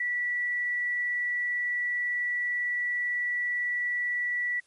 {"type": "tone", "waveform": "sine", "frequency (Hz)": 1953, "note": "B6", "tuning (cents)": -20, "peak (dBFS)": -26, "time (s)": [0, 4.6], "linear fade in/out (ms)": 5, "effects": ["white hiss -65 dBFS RMS until 4.66 s", "MP3 48 kbps"]}